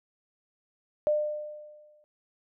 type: tone with exponential decay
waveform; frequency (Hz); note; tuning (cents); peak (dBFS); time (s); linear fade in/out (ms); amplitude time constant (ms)
sine; 601; D5; +40; -20; 1.07-2.04; 0; 210
effects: none